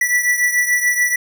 square beating tone pair, 1958 / 1964.9 Hz, B6 / B6, -15 / -9 cents, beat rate 6.9 Hz, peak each -16 / -21 dBFS, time 0.01-1.16 s, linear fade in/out 5 ms, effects none

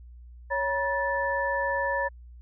sine tone cluster, 555 / 958 / 1755 Hz, C#5 / A#5 / A6, +2 / +47 / -5 cents, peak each -29 dBFS, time 0.5-2.09 s, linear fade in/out 20 ms, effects added 60 Hz sine -44 dBFS peak until 2.41 s

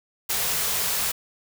white band-stop noise, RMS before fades -25 dBFS, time 0.29-1.12 s, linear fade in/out 10 ms, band 230 to 370 Hz, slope 96 dB/octave, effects none

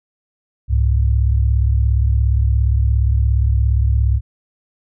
sine tone pair together, 66.64 / 103.83 Hz, C2 / G#2, +32 / 0 cents, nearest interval minor sixth, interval 768 cents, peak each -13 / -17 dBFS, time 0.68-4.21 s, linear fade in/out 50 ms, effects none

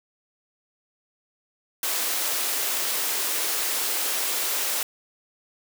white high-pass noise, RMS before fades -26 dBFS, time 1.83-4.83 s, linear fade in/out 2 ms, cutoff 300 Hz, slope 24 dB/octave, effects none

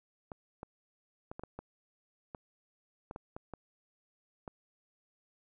clicks, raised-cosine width 1 ms, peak -28 dBFS, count 12, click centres 0.318 / 0.631 / 1.315 / 1.395 / 1.436 / 1.59 / 2.348 / 3.111 / 3.161 / 3.365 / 3.537 / 4.478 s, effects none

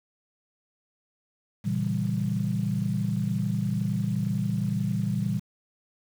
sine chord, A# diminished seventh, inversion none, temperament equal, 116.54 / 138.59 / 164.81 / 196 Hz, A#2 / C#3 / E3 / G3, 0 / 0 / 0 / 0 cents, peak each -29 / -32 / -30 / -28 dBFS, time 1.64-5.4 s, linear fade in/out 20 ms, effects tanh soft clip ceiling -14 dBFS + 8-bit

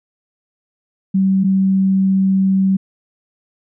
sine tone pair in turn, 191.8 / 191.8 Hz, G3 / G3, -37 / -37 cents, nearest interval unison, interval 0 cents, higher neither, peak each -11 dBFS, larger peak neither, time 1.14-1.44 / 1.44-2.77 s, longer second, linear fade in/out 10 ms, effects none

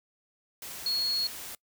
sine tone in noise, 4326 Hz, C#8, 43 cents flat, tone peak -26 dBFS, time 0.86-1.27 s, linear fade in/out 2 ms, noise white, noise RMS -41 dBFS, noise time 0.62-1.55 s, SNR +12 dB, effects noise-tail reverb RT60 0.1 s tail -24 dB re dry

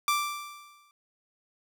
sawtooth tone with exponential decay, 1174.7 Hz, D6, in tune, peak -18 dBFS, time 0.08-0.91 s, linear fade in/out 1 ms, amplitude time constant 180 ms, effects none

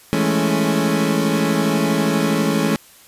30% pulse chord, A major seventh, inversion second, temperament equal, 164.81 / 207.7 / 220 / 277.2 Hz, E3 / G#3 / A3 / C#4, 0 / 0 / 0 / 0 cents, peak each -19 dBFS, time 0.13-2.76 s, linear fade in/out 0 ms, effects white hiss -47 dBFS RMS until 3.07 s + resampled to 32000 Hz

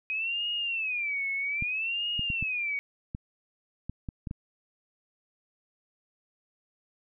sine tone with vibrato, 2507 Hz, D#7, 12 cents sharp, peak -28 dBFS, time 0.1-2.79 s, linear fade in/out 0 ms, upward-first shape sine, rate 0.62 Hz, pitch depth 230 cents each way
clicks, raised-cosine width 5 ms, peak -22 dBFS, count 9, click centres 1.624 / 2.194 / 2.302 / 2.426 / 3.149 / 3.896 / 4.088 / 4.272 / 4.311 s
effects none

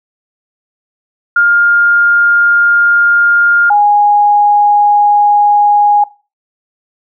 sine tone pair in turn, 1409 / 825.8 Hz, F6 / G#5, +15 / -10 cents, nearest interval major sixth, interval 925 cents, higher first, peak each -5 dBFS, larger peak neither, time 1.36-3.7 / 3.7-6.04 s, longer neither, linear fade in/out 5 ms, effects noise-tail reverb RT60 0.3 s tail -18 dB re dry

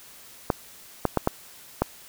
clicks, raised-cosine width 1 ms, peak -6 dBFS, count 5, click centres 0.502 / 1.053 / 1.173 / 1.274 / 1.82 s, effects white hiss -48 dBFS RMS until 2.08 s

